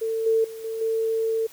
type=tone with level steps; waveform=sine; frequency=448 Hz; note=A4; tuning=31 cents sharp; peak=-23 / -17 / -34 / -27 / -21 dBFS; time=0.01-1.47 s; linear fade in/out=10 ms; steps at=0.26 / 0.44 / 0.64 / 0.81 s; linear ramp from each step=5 ms; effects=white hiss -49 dBFS RMS until 1.52 s